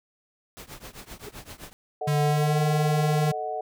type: noise with tremolo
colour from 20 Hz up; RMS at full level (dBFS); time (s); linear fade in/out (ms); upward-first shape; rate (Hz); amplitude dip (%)
pink; -39; 0.57-1.73; 0; triangle; 7.7; 95
type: tone with exponential growth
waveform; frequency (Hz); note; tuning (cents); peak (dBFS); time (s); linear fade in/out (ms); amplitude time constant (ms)
triangle; 415.3; G#4; 0; -32; 1.19-1.29; 5; 20
type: chord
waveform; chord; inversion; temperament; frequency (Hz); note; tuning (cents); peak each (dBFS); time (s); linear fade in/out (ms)
sine; D# diminished; second; equal; 440 / 622.3 / 740; A4 / D#5 / F#5; 0 / 0 / 0; -34 / -34 / -30; 2.01-3.61; 5
type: tone with pitch glide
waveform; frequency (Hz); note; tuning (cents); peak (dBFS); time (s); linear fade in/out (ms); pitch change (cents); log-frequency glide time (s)
square; 147.2 to 152.22; D3 to D#3; +4 to -38; -22; 2.07-3.32; 10; +58; 2.2-2.59
effects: none